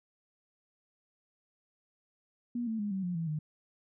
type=tone with pitch steps; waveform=sine; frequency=240 / 222.6 / 206.5 / 191.59 / 177.73 / 164.87 / 152.95 Hz; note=B3 / A3 / G#3 / G3 / F3 / E3 / D#3; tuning=-49 / +20 / -10 / -39 / +31 / +1 / -29 cents; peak=-31 dBFS; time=2.55-3.39 s; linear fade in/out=5 ms; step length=120 ms; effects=none

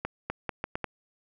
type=accelerating click train; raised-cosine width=0.5 ms; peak=-15 dBFS; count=6; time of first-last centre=0.05-0.843 s; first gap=250 ms; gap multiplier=0.77; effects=none

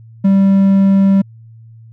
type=tone; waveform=triangle; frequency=195.1 Hz; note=G3; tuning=8 cents flat; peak=-5 dBFS; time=0.24-1.22 s; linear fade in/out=10 ms; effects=added 113 Hz sine -36 dBFS peak until 1.92 s

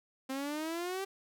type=exponential sweep; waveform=sawtooth; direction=up; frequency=261.6 to 394.6 Hz; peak=-31 dBFS; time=0.29-1.05 s; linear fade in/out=10 ms; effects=none

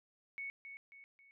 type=tone with echo; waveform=sine; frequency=2217 Hz; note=C#7; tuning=in tune; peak=-40 dBFS; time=0.38-0.5 s; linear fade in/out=0 ms; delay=270 ms; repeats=3; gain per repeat=-7 dB; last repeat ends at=1.31 s; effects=none

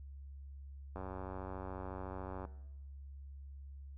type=click train; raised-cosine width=1 ms; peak=-30 dBFS; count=141; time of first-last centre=0.96-2.451 s; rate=93.9 Hz; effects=noise-tail reverb RT60 0.9 s tail -17 dB re dry + added 69 Hz sine -47 dBFS peak until 3.97 s

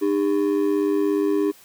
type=ring-modulated tone; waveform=triangle; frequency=352.6 Hz; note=F4; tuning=17 cents sharp; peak=-13 dBFS; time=0.01-1.52 s; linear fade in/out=20 ms; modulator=48.5 Hz; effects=white hiss -50 dBFS RMS until 1.64 s

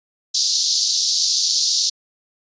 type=band-pass noise; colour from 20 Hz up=pink; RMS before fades=-19 dBFS; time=0.34-1.9 s; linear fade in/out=10 ms; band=4100 to 6300 Hz; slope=48 dB/octave; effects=resampled to 16000 Hz

